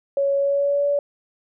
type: tone with pitch glide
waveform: sine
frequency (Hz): 557 to 572.7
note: C#5 to D5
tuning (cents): +8 to -44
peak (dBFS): -17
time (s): 0.17-0.99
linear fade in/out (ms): 2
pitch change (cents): +48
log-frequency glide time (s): 0.36-0.87
effects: none